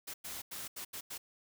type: noise bursts at uneven times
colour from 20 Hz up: white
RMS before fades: -43 dBFS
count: 6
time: 0.07-0.14 / 0.24-0.42 / 0.51-0.68 / 0.76-0.85 / 0.93-1.01 / 1.1-1.18 s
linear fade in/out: 10 ms
effects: none